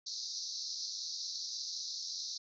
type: band-pass noise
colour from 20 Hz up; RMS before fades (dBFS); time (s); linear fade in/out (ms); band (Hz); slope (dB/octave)
pink; -41; 0.06-2.38; 10; 4000 to 6100; 96
effects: none